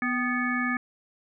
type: harmonic tone with a mistuned harmonic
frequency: 246.9 Hz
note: B3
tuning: in tune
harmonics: 1 / 3 / 5 / 7 / 9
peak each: -28 / -39 / -32 / -29 / -33 dBFS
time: 0.02-0.77 s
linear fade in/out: 2 ms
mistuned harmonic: 3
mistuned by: +71 cents
effects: none